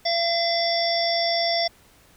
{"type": "harmonic tone with a mistuned harmonic", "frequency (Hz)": 679, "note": "F5", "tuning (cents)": -49, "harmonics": [1, 3, 5, 7, 8], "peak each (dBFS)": [-23, -30, -31, -30, -25], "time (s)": [0.05, 1.68], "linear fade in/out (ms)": 10, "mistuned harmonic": 5, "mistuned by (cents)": 34, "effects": ["pink hiss -55 dBFS RMS until 2.16 s"]}